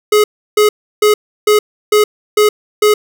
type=tone bursts; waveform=square; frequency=421.4 Hz; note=G#4; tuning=25 cents sharp; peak=-7 dBFS; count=7; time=0.12-2.94 s; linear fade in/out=5 ms; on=120 ms; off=330 ms; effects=none